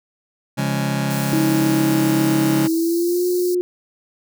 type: chord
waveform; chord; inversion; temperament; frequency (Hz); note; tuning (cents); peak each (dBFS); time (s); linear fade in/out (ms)
sawtooth; Db major; none; just; 138.59 / 173.24 / 207.9; Db3 / F3 / Ab3; 0 / -14 / +2; -17 / -23 / -19; 0.57-2.68; 20
type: high-pass noise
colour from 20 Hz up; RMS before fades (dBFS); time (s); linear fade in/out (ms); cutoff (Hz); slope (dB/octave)
white; -32; 1.1-3.55; 5; 4100; 96
type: tone with pitch glide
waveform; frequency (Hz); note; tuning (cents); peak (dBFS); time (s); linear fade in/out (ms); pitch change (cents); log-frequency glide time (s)
sine; 319 to 358.1; D#4 to F4; +43 to +43; -16; 1.33-3.61; 0; +200; 2.61-3.24
effects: none